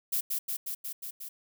violet noise with echo, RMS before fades -29 dBFS, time 0.12-0.21 s, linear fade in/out 10 ms, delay 180 ms, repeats 6, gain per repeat -2 dB, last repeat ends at 1.29 s, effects none

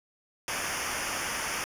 pink noise with comb filter, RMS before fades -32 dBFS, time 0.48-1.64 s, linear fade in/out 0 ms, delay 0.25 ms, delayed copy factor -0.85, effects low-pass 12000 Hz 12 dB/octave

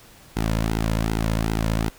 sawtooth tone with flanger, 54.9 Hz, A1, 3 cents flat, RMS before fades -23 dBFS, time 0.36-1.9 s, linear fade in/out 10 ms, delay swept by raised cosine 1.7 to 2.64 ms, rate 2.6 Hz, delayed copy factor -0.7, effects pink hiss -49 dBFS RMS until 1.98 s

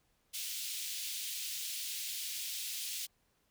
pink high-pass noise, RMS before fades -40 dBFS, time 0.33-3.07 s, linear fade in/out 20 ms, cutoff 2900 Hz, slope 24 dB/octave, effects pink hiss -75 dBFS RMS until 3.5 s

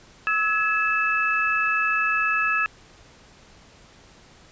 sine tone cluster, 1299 / 1686 / 2623 Hz, E6 / G#6 / E7, -26 / +26 / -9 cents, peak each -24 dBFS, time 0.27-2.66 s, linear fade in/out 0 ms, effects pink hiss -51 dBFS RMS until 4.51 s + resampled to 16000 Hz

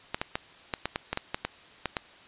clicks, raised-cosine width 0.3 ms, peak -12 dBFS, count 12, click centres 0.145 / 0.215 / 0.355 / 0.738 / 0.856 / 0.959 / 1.13 / 1.174 / 1.345 / 1.45 / 1.857 / 1.968 s, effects white hiss -52 dBFS RMS until 2.27 s + resampled to 8000 Hz

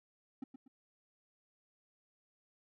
triangle tone with echo, 263 Hz, C4, 9 cents sharp, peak -37 dBFS, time 0.42-0.44 s, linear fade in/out 5 ms, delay 120 ms, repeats 2, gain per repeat -9 dB, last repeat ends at 0.68 s, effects none

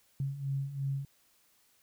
sine beating tone pair, 135.5 / 138.4 Hz, C#3 / C#3, -39 / -2 cents, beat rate 2.9 Hz, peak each -38 / -33 dBFS, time 0.2-1.05 s, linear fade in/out 2 ms, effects white hiss -68 dBFS RMS until 1.82 s

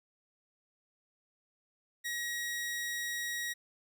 sawtooth tone, 1900 Hz, A#6, 33 cents sharp, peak -31 dBFS, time 2.04-3.54 s, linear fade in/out 20 ms, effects none

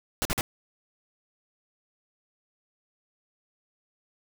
pink noise bursts, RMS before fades -27 dBFS, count 3, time 0.22-0.41 s, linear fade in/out 0 ms, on 32 ms, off 47 ms, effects none

